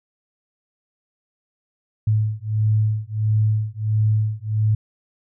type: beating tone pair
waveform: sine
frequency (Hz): 107.1 / 108.6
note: A2 / A2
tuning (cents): -46 / -22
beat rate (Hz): 1.5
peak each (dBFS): -20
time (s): 2.07-4.75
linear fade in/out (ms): 5
effects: none